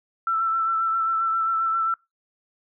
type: tone with vibrato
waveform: sine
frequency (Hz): 1334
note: E6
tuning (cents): +20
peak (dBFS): -20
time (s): 0.27-1.94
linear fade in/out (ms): 2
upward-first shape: triangle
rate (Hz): 7.5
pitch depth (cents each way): 29
effects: noise-tail reverb RT60 0.2 s tail -23 dB re dry